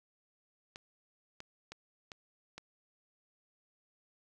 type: clicks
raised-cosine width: 0.2 ms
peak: -28 dBFS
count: 5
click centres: 0.759 / 1.404 / 1.72 / 2.118 / 2.58 s
effects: none